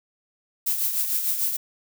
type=noise with tremolo; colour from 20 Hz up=violet; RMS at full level=-22 dBFS; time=0.66-1.57 s; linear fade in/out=10 ms; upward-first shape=triangle; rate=6.7 Hz; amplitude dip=60%; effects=none